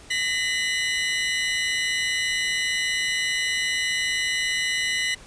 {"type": "tone cluster", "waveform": "35% pulse", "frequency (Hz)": [1860, 2015, 2945], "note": ["A#6", "B6", "F#7"], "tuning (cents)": [-4, 34, -9], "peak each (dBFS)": [-30, -23, -26], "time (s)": [0.1, 5.15], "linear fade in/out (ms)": 10, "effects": ["pink hiss -47 dBFS RMS until 5.26 s", "resampled to 22050 Hz"]}